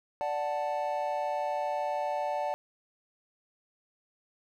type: chord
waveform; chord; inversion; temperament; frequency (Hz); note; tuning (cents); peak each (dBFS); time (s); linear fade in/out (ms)
triangle; D major; none; equal; 587.3 / 740 / 880; D5 / F#5 / A5; 0 / 0 / 0; -31 / -32 / -32; 0.21-2.54; 0
effects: none